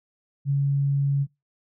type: tone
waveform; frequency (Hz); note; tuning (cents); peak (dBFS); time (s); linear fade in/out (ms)
sine; 140; C#3; +18; -19; 0.45-1.27; 50
effects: noise-tail reverb RT60 0.2 s tail -23 dB re dry